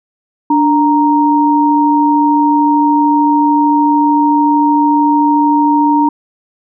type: tone pair together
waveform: sine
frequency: 293.7 / 932.3 Hz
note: D4 / A#5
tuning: 0 / 0 cents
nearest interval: octave + minor sixth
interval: 2000 cents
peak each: -10 dBFS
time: 0.5-6.09 s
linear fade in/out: 5 ms
effects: none